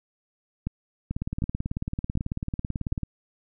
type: two click trains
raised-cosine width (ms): 5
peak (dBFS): -16 / -15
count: 36 / 4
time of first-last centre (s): 1.11-3.033 / 0.67-2.926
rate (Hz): 18.2 / 1.33
effects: none